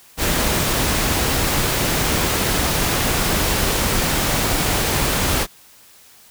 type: noise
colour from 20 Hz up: pink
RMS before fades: -19 dBFS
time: 0.17-5.47 s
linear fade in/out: 50 ms
effects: white hiss -48 dBFS RMS until 6.3 s